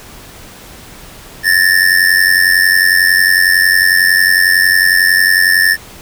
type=ring-modulated tone; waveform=square; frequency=1779 Hz; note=A6; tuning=19 cents sharp; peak=-5 dBFS; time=1.43-5.77 s; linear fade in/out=50 ms; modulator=45.5 Hz; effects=pink hiss -35 dBFS RMS until 6.01 s